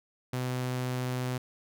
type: tone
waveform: sawtooth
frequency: 126.5 Hz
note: B2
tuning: 42 cents sharp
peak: -26 dBFS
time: 0.33-1.38 s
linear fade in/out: 5 ms
effects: none